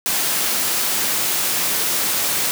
white high-pass noise, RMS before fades -20 dBFS, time 0.06-2.51 s, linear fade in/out 0 ms, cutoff 130 Hz, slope 12 dB/octave, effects none

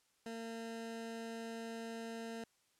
20% pulse tone, 228 Hz, A#3, 38 cents flat, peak -38 dBFS, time 0.26-2.44 s, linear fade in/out 2 ms, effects white hiss -75 dBFS RMS until 2.79 s + low-pass 10000 Hz 12 dB/octave

